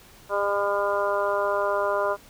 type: harmonic tone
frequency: 201.7 Hz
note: G3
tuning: 50 cents sharp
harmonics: 2 / 3 / 4 / 5 / 6 / 7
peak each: -29 / -25 / -36 / -28 / -31 / -32 dBFS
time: 0.29-2.17 s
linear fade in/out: 50 ms
effects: pink hiss -51 dBFS RMS until 2.29 s